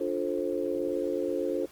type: chord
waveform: sine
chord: D minor seventh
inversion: none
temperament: just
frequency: 293.7 / 352.4 / 440.5 / 528.6 Hz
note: D4 / F4 / A4 / C5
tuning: 0 / +16 / +2 / +18 cents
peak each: -34 / -32 / -33 / -32 dBFS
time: 0-1.66 s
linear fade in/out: 10 ms
effects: pink hiss -55 dBFS RMS until 1.71 s + Opus 24 kbps